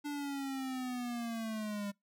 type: linear sweep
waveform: square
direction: down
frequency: 293.7 to 200 Hz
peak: -37 dBFS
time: 0.04-1.92 s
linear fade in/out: 20 ms
effects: noise-tail reverb RT60 0.2 s tail -26 dB re dry